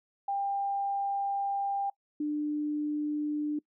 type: tone pair in turn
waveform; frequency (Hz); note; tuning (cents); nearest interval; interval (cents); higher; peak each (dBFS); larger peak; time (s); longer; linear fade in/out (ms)
sine; 796 / 298.2; G5 / D4; +26 / +27; octave + perfect fourth; 1699; first; -28; neither; 0.28-1.9 / 2.2-3.59; first; 5
effects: noise-tail reverb RT60 0.1 s tail -23 dB re dry